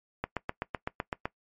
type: click train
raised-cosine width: 0.5 ms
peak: -15 dBFS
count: 9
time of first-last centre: 0.24-1.255 s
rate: 7.88 Hz
effects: noise-tail reverb RT60 0.1 s tail -20 dB re dry + MP3 64 kbps